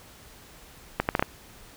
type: accelerating click train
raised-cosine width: 0.5 ms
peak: -7 dBFS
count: 5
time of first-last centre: 1-1.225 s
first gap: 89 ms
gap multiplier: 0.7
effects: pink hiss -50 dBFS RMS until 1.76 s